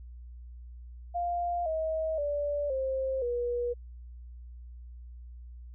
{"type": "tone with pitch steps", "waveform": "sine", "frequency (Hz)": [698.5, 636.8, 580.6, 529.4, 482.6], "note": ["F5", "D#5", "D5", "C5", "B4"], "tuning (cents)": [0, 40, -20, 20, -40], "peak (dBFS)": -28, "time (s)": [1.14, 3.74], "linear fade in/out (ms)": 20, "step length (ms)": 520, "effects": ["added 60 Hz sine -43 dBFS peak until 5.74 s"]}